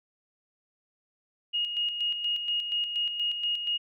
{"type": "tone with tremolo", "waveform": "sine", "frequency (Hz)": 2867, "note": "F7", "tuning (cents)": 45, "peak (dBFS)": -25, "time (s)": [1.53, 3.78], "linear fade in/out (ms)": 20, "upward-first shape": "square", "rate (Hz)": 4.2, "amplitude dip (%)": 50, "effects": []}